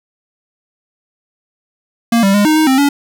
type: tone with pitch steps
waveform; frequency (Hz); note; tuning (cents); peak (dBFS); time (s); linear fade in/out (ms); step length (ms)
square; 232.5 / 196.1 / 204.9 / 309.6 / 313.1 / 263.5 / 283.9; A#3 / G3 / G#3 / D#4 / D#4 / C4 / C#4; -4 / +1 / -23 / -9 / +11 / +12 / +41; -9; 2.12-2.89; 5; 110
effects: none